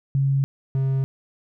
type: tone pair in turn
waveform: sine / triangle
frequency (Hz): 137.1 / 134.12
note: C#3 / C3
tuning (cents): -19 / +43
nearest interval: unison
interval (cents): 38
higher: first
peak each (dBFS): -17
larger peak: neither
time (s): 0.15-0.44 / 0.75-1.04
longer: neither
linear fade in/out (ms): 0
effects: none